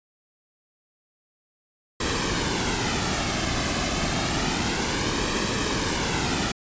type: noise with flanger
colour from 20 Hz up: pink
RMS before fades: -25 dBFS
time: 2-6.52 s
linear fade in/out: 5 ms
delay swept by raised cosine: 1.4 to 2.15 ms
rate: 0.29 Hz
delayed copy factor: -0.5
effects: resampled to 16000 Hz